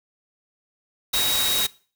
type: tone in noise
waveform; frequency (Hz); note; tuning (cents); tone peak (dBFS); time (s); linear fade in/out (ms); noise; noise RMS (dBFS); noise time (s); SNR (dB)
sine; 3800; A#7; +33; -23; 1.13-1.67; 10; white; -24; 1.13-1.67; -2
effects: noise-tail reverb RT60 0.4 s tail -21 dB re dry